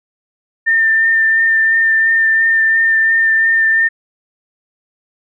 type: tone with vibrato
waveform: sine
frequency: 1800 Hz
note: A6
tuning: 39 cents sharp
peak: -9 dBFS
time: 0.66-3.89 s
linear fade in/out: 20 ms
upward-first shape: sine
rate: 2.9 Hz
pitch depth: 14 cents each way
effects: none